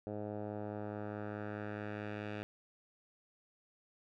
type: tone with low-pass filter sweep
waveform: 10% pulse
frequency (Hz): 104.7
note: G#2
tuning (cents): +15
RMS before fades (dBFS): -42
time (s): 0.07-2.43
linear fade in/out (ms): 0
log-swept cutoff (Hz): 630 to 2700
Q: 1.5
effects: none